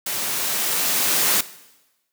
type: noise with level ramp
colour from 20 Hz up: white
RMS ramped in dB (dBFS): -26 to -18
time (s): 0.06-1.41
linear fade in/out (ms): 5
effects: noise-tail reverb RT60 1.0 s tail -17 dB re dry + high-pass 150 Hz 12 dB/octave